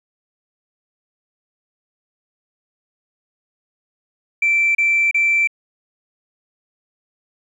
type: tone bursts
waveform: sine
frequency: 2339 Hz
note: D7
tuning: 8 cents flat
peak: -12 dBFS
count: 3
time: 4.42-5.474 s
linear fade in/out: 5 ms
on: 330 ms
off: 32 ms
effects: tanh soft clip ceiling -9 dBFS + 9-bit